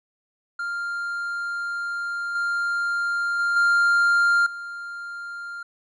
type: tone with level steps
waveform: triangle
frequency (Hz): 1396.9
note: F6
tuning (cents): 0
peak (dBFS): -24 / -20 / -18 / -14 / -30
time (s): 0.59-5.63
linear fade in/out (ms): 5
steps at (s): 2.35 / 3.39 / 3.56 / 4.46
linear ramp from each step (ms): 5
effects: resampled to 24000 Hz